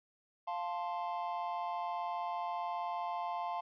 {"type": "chord", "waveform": "triangle", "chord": "F major", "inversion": "none", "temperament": "equal", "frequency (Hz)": [698.5, 880, 1046.5], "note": ["F5", "A5", "C6"], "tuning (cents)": [0, 0, 0], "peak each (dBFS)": [-37, -38, -39], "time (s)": [0.47, 3.61], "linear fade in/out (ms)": 10, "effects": ["resampled to 11025 Hz"]}